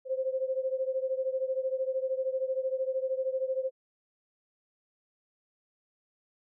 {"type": "beating tone pair", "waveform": "sine", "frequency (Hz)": [520, 533], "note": ["C5", "C5"], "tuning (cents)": [-11, 32], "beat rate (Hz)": 13, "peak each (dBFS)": [-30, -33], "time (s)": [0.05, 3.71], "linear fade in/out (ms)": 50, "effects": []}